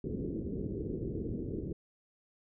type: low-pass noise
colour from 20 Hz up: white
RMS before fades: -37 dBFS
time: 0.04-1.73 s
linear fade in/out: 5 ms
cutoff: 430 Hz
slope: 48 dB/octave
effects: none